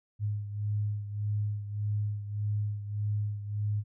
sine beating tone pair, 103.83 / 105.53 Hz, G#2 / G#2, 0 / +28 cents, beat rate 1.7 Hz, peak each -30 / -36 dBFS, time 0.19-3.84 s, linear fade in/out 50 ms, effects none

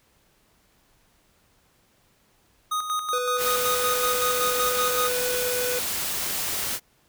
square tone with tremolo, 1244.5 Hz, D#6, in tune, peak -24 dBFS, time 2.71-5.09 s, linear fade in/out 10 ms, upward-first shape square, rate 5.3 Hz, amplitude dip 55%
square tone, 495.6 Hz, B4, 6 cents sharp, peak -27 dBFS, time 3.13-5.79 s, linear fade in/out 2 ms
white noise, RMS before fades -28 dBFS, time 3.37-6.8 s, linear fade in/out 50 ms
effects pink hiss -63 dBFS RMS until 7.08 s

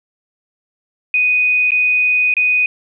sine tone with dropouts, 2489 Hz, D#7, in tune, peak -11 dBFS, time 1.14-2.66 s, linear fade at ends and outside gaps 2 ms, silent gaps 1.707-1.718 / 2.34-2.367 s, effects none

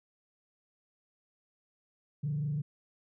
sine tone with frequency modulation, 147.4 Hz, D3, 7 cents sharp, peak -29 dBFS, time 2.23-2.62 s, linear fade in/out 10 ms, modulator 25.6 Hz, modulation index 0.5, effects tanh soft clip ceiling -25 dBFS

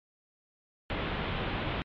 pink low-pass noise, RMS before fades -33 dBFS, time 0.9-1.82 s, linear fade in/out 0 ms, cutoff 3600 Hz, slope 48 dB/octave, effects MP3 64 kbps

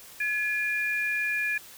sine tone pair together, 1700 / 2413 Hz, G#6 / D7, +40 / +46 cents, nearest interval tritone, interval 606 cents, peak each -28 dBFS, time 0.2-1.58 s, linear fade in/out 5 ms, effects white hiss -48 dBFS RMS until 1.77 s

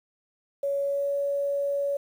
sine tone with pitch glide, 560 to 563.9 Hz, C#5 to C#5, +18 to +30 cents, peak -24 dBFS, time 0.63-1.97 s, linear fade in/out 5 ms, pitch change +12 cents, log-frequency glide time 0.81-1.14 s, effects 9-bit

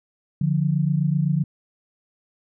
sine tone pair together, 146.83 / 174.72 Hz, D3 / F3, 0 / +1 cents, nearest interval minor third, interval 301 cents, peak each -20 / -22 dBFS, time 0.41-1.44 s, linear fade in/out 5 ms, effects none

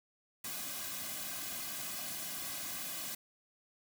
white noise with comb filter, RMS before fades -41 dBFS, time 0.44-3.15 s, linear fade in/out 5 ms, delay 2.2 ms, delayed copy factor -0.95, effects none

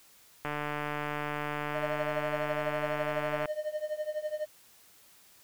click train, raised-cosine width 0.5 ms, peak -19 dBFS, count 446, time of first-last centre 0.45-3.457 s, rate 148 Hz
triangle tone with tremolo, 610 Hz, D#5, 34 cents flat, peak -26 dBFS, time 1.74-4.46 s, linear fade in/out 20 ms, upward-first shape triangle, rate 12 Hz, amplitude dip 95%
effects white hiss -59 dBFS RMS until 5.43 s

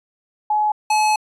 sine / square tone pair in turn, 847 / 855.4 Hz, G#5 / A5, +34 / -49 cents, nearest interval unison, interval 17 cents, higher second, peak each -15 dBFS, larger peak neither, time 0.5-0.72 / 0.9-1.16 s, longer second, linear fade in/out 5 ms, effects resampled to 24000 Hz

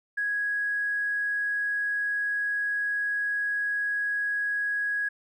triangle tone with tanh clipping, 1661.2 Hz, G#6, in tune, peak -25 dBFS, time 0.17-5.09 s, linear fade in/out 10 ms, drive 3 dB, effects none

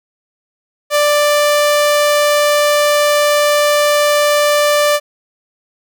sawtooth tone, 589 Hz, D5, 5 cents sharp, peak -6 dBFS, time 0.9-5 s, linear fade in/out 50 ms, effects none

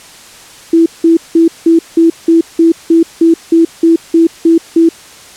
sine tone bursts, 330.8 Hz, E4, 6 cents sharp, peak -3 dBFS, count 14, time 0.73-4.89 s, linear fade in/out 5 ms, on 130 ms, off 180 ms, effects white hiss -35 dBFS RMS until 5.36 s + low-pass 9000 Hz 12 dB/octave

